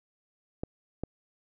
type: clicks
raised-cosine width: 2 ms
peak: -19 dBFS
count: 2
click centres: 0.635 / 1.036 s
effects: none